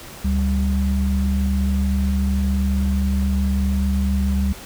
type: tone pair together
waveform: sine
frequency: 71.1 / 195.6 Hz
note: C#2 / G3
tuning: +45 / -4 cents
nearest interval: octave + tritone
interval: 1751 cents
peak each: -18 / -21 dBFS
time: 0.24-4.53 s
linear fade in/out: 10 ms
effects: pink hiss -38 dBFS RMS until 4.65 s